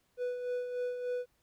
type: tone with tremolo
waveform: triangle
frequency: 493.9 Hz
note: B4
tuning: in tune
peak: -29 dBFS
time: 0.17-1.26 s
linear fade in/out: 50 ms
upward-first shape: sine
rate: 3.4 Hz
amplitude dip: 50%
effects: pink hiss -74 dBFS RMS until 1.42 s